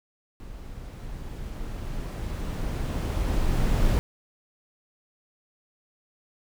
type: noise with level ramp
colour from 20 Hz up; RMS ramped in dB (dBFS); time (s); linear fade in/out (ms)
brown; -41 to -21; 0.4-3.99; 0
effects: none